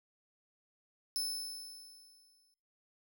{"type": "tone with exponential decay", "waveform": "sawtooth", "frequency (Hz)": 5260, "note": "E8", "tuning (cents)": -5, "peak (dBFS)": -29, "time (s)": [1.16, 2.54], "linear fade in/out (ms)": 0, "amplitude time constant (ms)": 300, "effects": ["noise-tail reverb RT60 0.7 s tail -26 dB re dry"]}